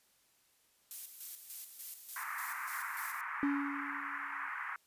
violet noise with tremolo, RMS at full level -42 dBFS, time 0.91-3.21 s, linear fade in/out 0 ms, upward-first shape square, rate 3.4 Hz, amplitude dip 55%
pink band-pass noise, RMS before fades -41 dBFS, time 2.16-4.76 s, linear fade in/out 2 ms, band 1000 to 2100 Hz, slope 48 dB/octave
triangle tone with exponential decay, 283.1 Hz, C#4, 37 cents sharp, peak -26 dBFS, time 3.43-4.49 s, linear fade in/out 1 ms, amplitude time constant 230 ms
effects white hiss -71 dBFS RMS until 4.86 s + resampled to 32000 Hz

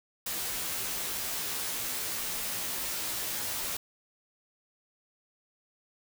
white noise with comb filter, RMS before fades -34 dBFS, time 0.26-3.77 s, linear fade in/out 5 ms, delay 14 ms, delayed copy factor -0.7, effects none

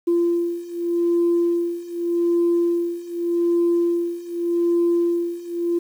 sine beating tone pair, 342.9 / 343.74 Hz, F4 / F4, -32 / -27 cents, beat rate 0.84 Hz, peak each -21 / -19 dBFS, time 0.07-5.79 s, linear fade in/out 10 ms, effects tanh soft clip ceiling -12 dBFS + 8-bit

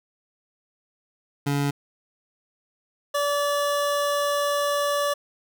25% pulse tone pair in turn, 142.2 / 576.4 Hz, C#3 / D5, +45 / -33 cents, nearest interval 2 octaves, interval 2422 cents, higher second, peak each -18 dBFS, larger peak neither, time 1.46-1.71 / 3.14-5.14 s, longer second, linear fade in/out 10 ms, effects none

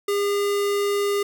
square tone, 405.1 Hz, G#4, 43 cents flat, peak -21 dBFS, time 0.08-1.23 s, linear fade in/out 5 ms, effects 8-bit

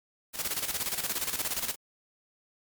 white noise with tremolo, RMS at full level -30 dBFS, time 0.33-1.76 s, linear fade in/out 50 ms, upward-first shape square, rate 17 Hz, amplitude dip 65%, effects MP3 96 kbps

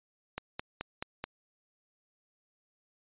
click train, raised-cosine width 0.3 ms, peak -19 dBFS, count 5, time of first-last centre 0.38-1.24 s, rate 4.65 Hz, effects resampled to 8000 Hz

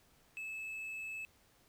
triangle tone, 2606 Hz, E7, 20 cents flat, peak -39 dBFS, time 0.37-1.25 s, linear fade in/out 0 ms, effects pink hiss -68 dBFS RMS until 1.68 s

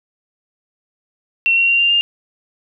sine tone with pitch steps, 2719 / 2741 / 2763 / 2786 / 2808 Hz, F7 / F7 / F7 / F7 / F7, -47 / -33 / -19 / -5 / +9 cents, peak -11 dBFS, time 1.46-2.01 s, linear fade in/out 0 ms, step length 110 ms, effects none

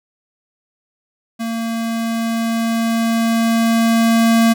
square tone with level ramp, 228.3 Hz, A#3, 36 cents flat, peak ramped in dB -21 to -10 dBFS, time 1.39-4.54 s, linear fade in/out 20 ms, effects none

